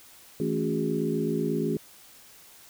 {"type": "tone cluster", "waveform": "sine", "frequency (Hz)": [162, 218.4, 276.7, 362.7, 410.9], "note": ["E3", "A3", "C#4", "F#4", "G#4"], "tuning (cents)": [-30, -13, -3, -34, -18], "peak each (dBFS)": -31, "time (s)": [0.4, 1.77], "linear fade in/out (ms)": 2, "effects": ["white hiss -52 dBFS RMS until 2.69 s"]}